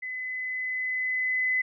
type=tone with level ramp; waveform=sine; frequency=2019 Hz; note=B6; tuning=38 cents sharp; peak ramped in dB=-32 to -22 dBFS; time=0.02-1.62 s; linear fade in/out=10 ms; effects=none